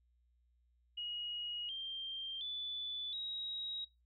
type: tone with pitch steps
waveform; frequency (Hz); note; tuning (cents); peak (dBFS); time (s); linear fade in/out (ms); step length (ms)
sine; 2891 / 3171 / 3478 / 3815; F#7 / G7 / A7 / A#7; -41 / +19 / -21 / +39; -39; 0.97-3.85; 10; 720
effects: noise-tail reverb RT60 0.2 s tail -20 dB re dry + added 60 Hz sine -70 dBFS peak until 4.05 s